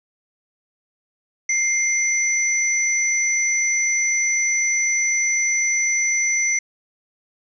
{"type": "tone pair together", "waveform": "sine", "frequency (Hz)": [2104, 5964], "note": ["C7", "F#8"], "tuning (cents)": [9, 13], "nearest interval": "octave + tritone", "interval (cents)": 1804, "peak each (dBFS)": -20, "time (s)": [1.49, 6.59], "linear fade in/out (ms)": 5, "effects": []}